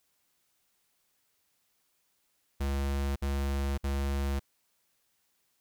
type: tone bursts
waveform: square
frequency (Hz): 69.3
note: C#2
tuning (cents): 0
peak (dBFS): -29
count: 3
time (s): 2.6-4.396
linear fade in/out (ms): 10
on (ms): 560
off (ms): 58
effects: white hiss -74 dBFS RMS until 5.6 s